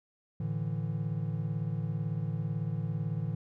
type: chord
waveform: triangle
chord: A suspended fourth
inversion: none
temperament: equal with one note detuned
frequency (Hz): 110.77 / 146.83 / 164.81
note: A2 / D3 / E3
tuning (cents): +12 / 0 / 0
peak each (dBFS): -33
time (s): 0.4-3.35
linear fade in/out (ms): 5
effects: none